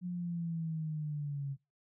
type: linear sweep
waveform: sine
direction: down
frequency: 180.2 to 136.7 Hz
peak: -34 dBFS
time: 0.01-1.57 s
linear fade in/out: 50 ms
effects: noise-tail reverb RT60 0.2 s tail -20 dB re dry